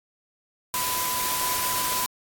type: tone in noise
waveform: sine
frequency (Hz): 1001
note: B5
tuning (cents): +23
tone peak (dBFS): -29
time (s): 0.74-2.06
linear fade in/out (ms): 0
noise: white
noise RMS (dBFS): -27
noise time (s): 0.74-2.06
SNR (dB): -5
effects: AAC 64 kbps